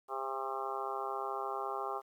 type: harmonic tone with a mistuned harmonic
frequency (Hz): 134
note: C3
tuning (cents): +42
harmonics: 3 / 4 / 5 / 6 / 7 / 8 / 9 / 10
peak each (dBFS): -42 / -47 / -45 / -40 / -49 / -42 / -42 / -47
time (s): 0.08-2.02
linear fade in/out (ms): 50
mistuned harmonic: 4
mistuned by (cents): -29
effects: 11-bit